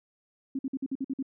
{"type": "tone bursts", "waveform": "sine", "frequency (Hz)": 268.1, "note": "C4", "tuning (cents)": 42, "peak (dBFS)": -28, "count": 8, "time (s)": [0.55, 1.227], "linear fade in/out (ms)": 5, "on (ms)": 40, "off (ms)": 51, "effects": []}